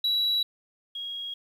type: tone pair in turn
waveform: sine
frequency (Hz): 3910 / 3288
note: B7 / G#7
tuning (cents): -18 / -18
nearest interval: minor third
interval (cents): 300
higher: first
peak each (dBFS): -20 / -32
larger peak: first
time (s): 0.04-0.43 / 0.95-1.34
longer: neither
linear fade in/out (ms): 5
effects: tanh soft clip ceiling -21 dBFS + 10-bit